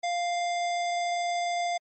square tone, 698.5 Hz, F5, in tune, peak -27 dBFS, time 0.03-1.78 s, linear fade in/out 10 ms, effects MP3 32 kbps

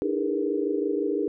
sine tone cluster, 297.8 / 323.9 / 403.9 / 457.6 / 482.4 Hz, D4 / E4 / G#4 / A#4 / B4, +24 / -30 / -48 / -32 / -41 cents, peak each -29 / -31 / -27 / -31 / -35 dBFS, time 0.02-1.28 s, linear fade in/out 0 ms, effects none

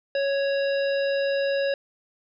harmonic tone, 554.4 Hz, C#5, in tune, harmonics 1 / 3 / 5 / 7 / 9, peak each -22 / -32 / -36 / -39 / -41 dBFS, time 0.15-1.74 s, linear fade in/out 2 ms, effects none

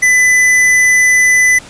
square tone, 2002 Hz, B6, 23 cents sharp, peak -7 dBFS, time 0.02-1.59 s, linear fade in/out 10 ms, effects pink hiss -35 dBFS RMS until 1.69 s + resampled to 22050 Hz

